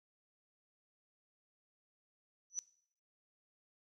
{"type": "tone with exponential growth", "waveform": "sine", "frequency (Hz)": 5940, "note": "F#8", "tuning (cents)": 6, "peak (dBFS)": -31, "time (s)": [2.5, 2.59], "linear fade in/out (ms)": 0, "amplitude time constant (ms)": 18, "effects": ["noise-tail reverb RT60 0.6 s tail -19 dB re dry"]}